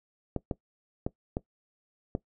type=clicks; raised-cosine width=2 ms; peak=-16 dBFS; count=5; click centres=0.363 / 0.512 / 1.065 / 1.369 / 2.151 s; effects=noise-tail reverb RT60 0.1 s tail -19 dB re dry